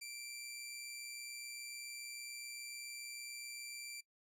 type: tone with amplitude modulation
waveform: 15% pulse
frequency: 2349 Hz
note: D7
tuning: in tune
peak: -38 dBFS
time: 0.01-4.01 s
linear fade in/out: 10 ms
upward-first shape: sine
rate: 127 Hz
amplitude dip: 35%
effects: noise-tail reverb RT60 0.1 s tail -20 dB re dry